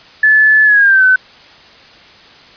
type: tone with pitch glide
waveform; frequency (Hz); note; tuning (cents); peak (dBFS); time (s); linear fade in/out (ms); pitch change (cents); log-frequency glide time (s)
sine; 1732 to 1516.5; A6 to F#6; -28 to +42; -5; 0.23-1.16; 5; -230; 0.64-1.04
effects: white hiss -40 dBFS RMS until 2.56 s + resampled to 11025 Hz